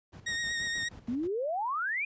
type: noise with tremolo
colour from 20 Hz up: brown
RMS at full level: -42 dBFS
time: 0.12-1.28 s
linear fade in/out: 20 ms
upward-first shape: square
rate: 6.3 Hz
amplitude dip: 65%
type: tone with vibrato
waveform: sawtooth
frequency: 1864.7 Hz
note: A#6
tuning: in tune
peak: -27 dBFS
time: 0.26-0.89 s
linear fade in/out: 10 ms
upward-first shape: sine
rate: 8.5 Hz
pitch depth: 23 cents each way
type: exponential sweep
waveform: sine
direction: up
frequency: 225.9 to 2489 Hz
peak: -29 dBFS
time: 1.08-2.05 s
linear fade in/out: 5 ms
effects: high-pass 80 Hz 12 dB/octave + resampled to 16000 Hz